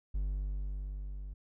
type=tone with level ramp; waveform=triangle; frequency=49 Hz; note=G1; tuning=in tune; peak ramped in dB=-28 to -38 dBFS; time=0.14-1.34 s; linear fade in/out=10 ms; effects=none